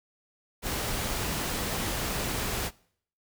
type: noise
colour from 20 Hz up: pink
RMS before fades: -31 dBFS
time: 0.62-2.71 s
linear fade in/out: 50 ms
effects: noise-tail reverb RT60 0.6 s tail -23 dB re dry